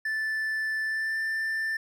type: tone with pitch glide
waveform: triangle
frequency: 1757 to 1778.4 Hz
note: A6 to A6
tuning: -3 to +18 cents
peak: -25 dBFS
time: 0.05-1.77 s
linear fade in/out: 5 ms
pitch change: +21 cents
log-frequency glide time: 0.83-1.2 s
effects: none